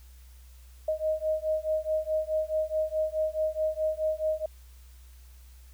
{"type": "beating tone pair", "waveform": "sine", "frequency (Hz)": [622.3, 627], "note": ["D#5", "D#5"], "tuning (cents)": [0, 13], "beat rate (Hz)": 4.7, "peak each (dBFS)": -29, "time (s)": [0.88, 4.46], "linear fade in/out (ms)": 5, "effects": ["added 62 Hz sine -48 dBFS peak until 5.73 s", "white hiss -61 dBFS RMS until 5.73 s"]}